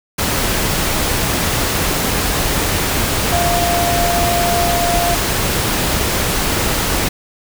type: tone in noise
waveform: sine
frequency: 694 Hz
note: F5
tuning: 11 cents flat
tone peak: -16 dBFS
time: 3.32-5.15 s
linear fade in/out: 10 ms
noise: pink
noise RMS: -17 dBFS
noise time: 0.18-7.09 s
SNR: -2 dB
effects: none